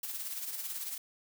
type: noise with tremolo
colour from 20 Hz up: blue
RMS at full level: -37 dBFS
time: 0.03-0.98 s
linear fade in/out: 5 ms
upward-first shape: sine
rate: 18 Hz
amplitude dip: 50%
effects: none